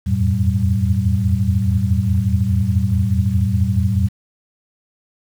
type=tone cluster; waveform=sine; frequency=83 / 87.8 / 99.6 / 113.6 / 191.9 Hz; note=E2 / F2 / G2 / A#2 / G3; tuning=+12 / +10 / +28 / -44 / -37 cents; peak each=-24 / -19 / -21 / -19 / -21 dBFS; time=0.06-4.09 s; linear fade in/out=20 ms; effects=7-bit